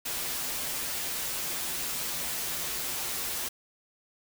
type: noise with comb filter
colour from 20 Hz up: white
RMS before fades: -33 dBFS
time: 0.05-3.49 s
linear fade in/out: 10 ms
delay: 9.6 ms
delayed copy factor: -0.6
effects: none